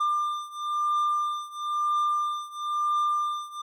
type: beating tone pair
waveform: triangle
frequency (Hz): 1195 / 1196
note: D6 / D6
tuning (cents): +30 / +31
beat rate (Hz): 1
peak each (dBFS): -25 / -27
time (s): 0-3.62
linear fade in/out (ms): 10
effects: none